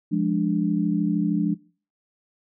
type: chord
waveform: sine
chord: D diminished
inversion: first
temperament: equal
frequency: 174.61 / 207.7 / 293.7 Hz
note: F3 / Ab3 / D4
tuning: 0 / 0 / 0 cents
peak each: -24 dBFS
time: 0.11-1.55 s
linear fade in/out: 20 ms
effects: noise-tail reverb RT60 0.4 s tail -21 dB re dry